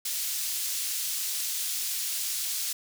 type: high-pass noise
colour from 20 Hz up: pink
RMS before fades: -31 dBFS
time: 0.05-2.73 s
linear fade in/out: 5 ms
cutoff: 4700 Hz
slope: 12 dB/octave
effects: none